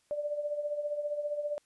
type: tone with tremolo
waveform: sine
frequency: 589 Hz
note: D5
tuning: 5 cents sharp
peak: -28 dBFS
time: 0.11-1.58 s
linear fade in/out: 0 ms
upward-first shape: triangle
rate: 15 Hz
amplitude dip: 70%
effects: white hiss -71 dBFS RMS until 1.65 s + resampled to 24000 Hz